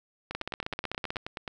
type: two click trains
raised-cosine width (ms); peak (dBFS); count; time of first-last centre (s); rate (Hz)
0.3; -16 / -19; 14 / 12; 0.35-1.168 / 0.31-1.478; 15.9 / 9.42
effects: none